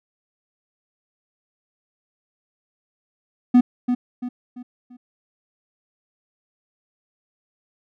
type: tone with echo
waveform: triangle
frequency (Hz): 246.9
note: B3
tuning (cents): 0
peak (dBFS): -7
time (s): 3.54-3.61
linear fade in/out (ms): 10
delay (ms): 340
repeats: 4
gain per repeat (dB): -8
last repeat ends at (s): 4.97
effects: none